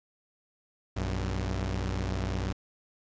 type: tone pair together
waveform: sawtooth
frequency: 60.6 / 95 Hz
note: B1 / F#2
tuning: -32 / +46 cents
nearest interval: minor sixth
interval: 778 cents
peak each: -28 dBFS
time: 0.96-2.53 s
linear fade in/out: 10 ms
effects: resampled to 16000 Hz + 10-bit